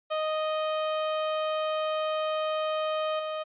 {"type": "tone with level steps", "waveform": "30% pulse", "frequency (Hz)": 622, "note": "D#5", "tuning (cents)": -1, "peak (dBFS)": [-24, -28], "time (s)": [0.1, 3.44], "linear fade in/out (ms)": 20, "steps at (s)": 3.19, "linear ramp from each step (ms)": 5, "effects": ["resampled to 8000 Hz"]}